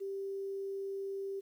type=tone with quantisation; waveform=sine; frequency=392 Hz; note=G4; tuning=in tune; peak=-36 dBFS; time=0-1.41 s; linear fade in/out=20 ms; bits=11; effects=none